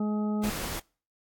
harmonic tone, 210.9 Hz, G#3, 27 cents sharp, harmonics 1 / 2 / 3 / 4 / 6, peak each -26 / -37 / -42 / -42 / -44 dBFS, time 0-0.5 s, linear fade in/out 5 ms
pink noise, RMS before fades -34 dBFS, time 0.43-0.8 s, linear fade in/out 10 ms
effects noise-tail reverb RT60 0.4 s tail -26 dB re dry + AAC 64 kbps

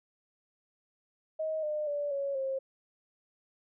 sine tone with pitch steps, 630 / 604.7 / 580.4 / 557.1 / 534.7 Hz, D#5 / D#5 / D5 / C#5 / C5, +21 / -50 / -21 / +9 / +37 cents, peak -30 dBFS, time 1.39-2.59 s, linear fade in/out 10 ms, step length 240 ms, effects none

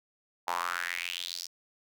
square tone with high-pass filter sweep, 43.65 Hz, F1, in tune, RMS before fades -35 dBFS, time 0.47-1.47 s, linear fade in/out 10 ms, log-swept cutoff 850 to 5400 Hz, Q 4.5, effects none

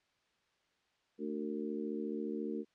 harmonic tone with a mistuned harmonic, 74.4 Hz, D2, 23 cents sharp, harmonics 3 / 4 / 5 / 6, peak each -40 / -41 / -42 / -43 dBFS, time 1.18-2.65 s, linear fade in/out 50 ms, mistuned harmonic 6, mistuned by +37 cents, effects white hiss -75 dBFS RMS until 2.74 s + low-pass 4000 Hz 12 dB/octave

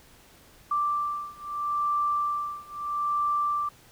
sine beating tone pair, 1174.7 / 1175.47 Hz, D6 / D6, 0 / +1 cents, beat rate 0.77 Hz, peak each -29 / -28 dBFS, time 0.71-3.69 s, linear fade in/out 5 ms, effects pink hiss -55 dBFS RMS until 3.91 s

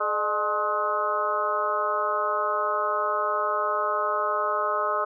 harmonic tone with a mistuned harmonic, 211.6 Hz, G#3, 33 cents sharp, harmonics 2 / 3 / 4 / 5 / 6 / 7, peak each -33 / -29 / -36 / -29 / -26 / -36 dBFS, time 0-5.05 s, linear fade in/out 10 ms, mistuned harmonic 3, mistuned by -69 cents, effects none

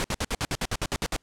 pink noise bursts, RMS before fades -27 dBFS, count 12, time 0-1.164 s, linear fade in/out 0 ms, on 42 ms, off 60 ms, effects pink hiss -69 dBFS RMS until 1.22 s + low-pass 9000 Hz 12 dB/octave

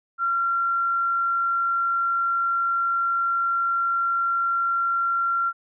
sine tone, 1372 Hz, F6, 31 cents flat, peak -20 dBFS, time 0.18-5.53 s, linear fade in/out 50 ms, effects none

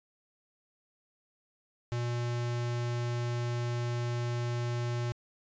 square tone, 120 Hz, B2, 49 cents flat, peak -31 dBFS, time 1.92-5.12 s, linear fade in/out 0 ms, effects resampled to 16000 Hz

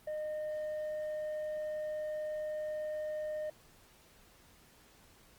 sine tone with tanh clipping, 612 Hz, D#5, 29 cents flat, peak -36 dBFS, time 0.07-3.5 s, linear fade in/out 5 ms, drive 3 dB, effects pink hiss -62 dBFS RMS until 5.38 s + Opus 32 kbps

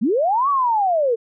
sine linear two-way sweep, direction up then down, 185 to 1158 to 438.2 Hz, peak -15 dBFS, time 0.01-1.16 s, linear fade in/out 20 ms, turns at 0.49 s, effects none

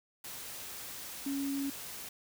sine tone in noise, 277.2 Hz, C#4, in tune, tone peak -32 dBFS, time 1.26-1.7 s, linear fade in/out 5 ms, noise white, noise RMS -44 dBFS, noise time 0.24-2.09 s, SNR +9 dB, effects none

